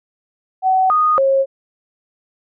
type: tone with pitch steps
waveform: sine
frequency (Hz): 754 / 1237 / 541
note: F#5 / D#6 / C#5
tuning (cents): +32 / -10 / -42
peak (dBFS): -11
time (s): 0.62-1.46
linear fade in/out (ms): 50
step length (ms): 280
effects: none